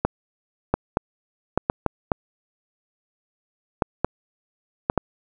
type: clicks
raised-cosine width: 1 ms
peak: -4 dBFS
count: 11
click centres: 0.05 / 0.74 / 0.971 / 1.576 / 1.699 / 1.863 / 2.118 / 3.822 / 4.046 / 4.899 / 4.977 s
effects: none